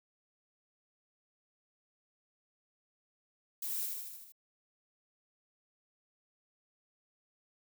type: noise with echo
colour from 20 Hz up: violet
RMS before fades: -38 dBFS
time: 3.62-3.86 s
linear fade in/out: 5 ms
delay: 77 ms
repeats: 6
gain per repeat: -3 dB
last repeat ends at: 4.322 s
effects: none